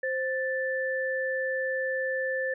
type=tone pair together; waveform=sine; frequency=523.3 / 1760 Hz; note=C5 / A6; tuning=0 / 0 cents; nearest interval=octave + major sixth; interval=2100 cents; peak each=-29 / -30 dBFS; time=0.03-2.54 s; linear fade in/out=5 ms; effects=none